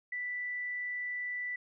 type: tone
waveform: sine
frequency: 1975.5 Hz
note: B6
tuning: in tune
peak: -34 dBFS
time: 0.12-1.56 s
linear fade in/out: 5 ms
effects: none